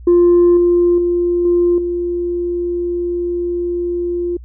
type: tone with level steps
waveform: sine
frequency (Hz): 349.2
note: F4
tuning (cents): 0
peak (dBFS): -5 / -8 / -12 / -9 / -16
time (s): 0.07-4.37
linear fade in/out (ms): 5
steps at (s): 0.57 / 0.98 / 1.45 / 1.78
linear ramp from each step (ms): 2
effects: tanh soft clip ceiling -5 dBFS + added 60 Hz sine -32 dBFS peak until 4.44 s